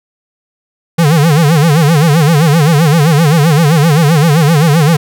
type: tone with vibrato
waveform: square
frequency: 155.56 Hz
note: D#3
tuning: in tune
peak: -6 dBFS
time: 0.98-4.97 s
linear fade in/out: 10 ms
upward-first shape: sine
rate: 7.7 Hz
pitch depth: 170 cents each way
effects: none